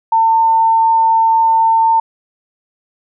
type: tone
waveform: sine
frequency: 901 Hz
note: A5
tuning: 41 cents sharp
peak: -8 dBFS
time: 0.12-2 s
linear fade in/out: 5 ms
effects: none